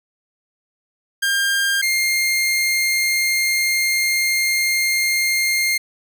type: tone pair in turn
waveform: sawtooth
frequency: 1602 / 2117 Hz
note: G6 / C7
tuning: +37 / +20 cents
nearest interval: perfect fourth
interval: 483 cents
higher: second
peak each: -13 dBFS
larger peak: neither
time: 1.22-1.82 / 1.82-5.78 s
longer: second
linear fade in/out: 10 ms
effects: none